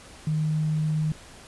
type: tone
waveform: sine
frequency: 154.9 Hz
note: D#3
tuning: 7 cents flat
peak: -22 dBFS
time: 0.27-1.12 s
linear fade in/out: 2 ms
effects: pink hiss -47 dBFS RMS until 1.47 s + resampled to 24000 Hz